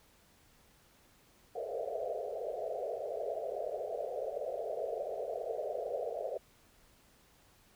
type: band-pass noise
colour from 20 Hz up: white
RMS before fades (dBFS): -38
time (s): 1.55-6.38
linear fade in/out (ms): 10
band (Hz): 410 to 700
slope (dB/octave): 96
effects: pink hiss -65 dBFS RMS until 7.75 s